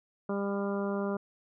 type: harmonic tone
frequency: 199.7 Hz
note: G3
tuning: 32 cents sharp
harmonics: 1 / 2 / 3 / 4 / 5 / 6 / 7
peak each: -32 / -34 / -37 / -45 / -43 / -43 / -45 dBFS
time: 0.29-1.17 s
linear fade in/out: 5 ms
effects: none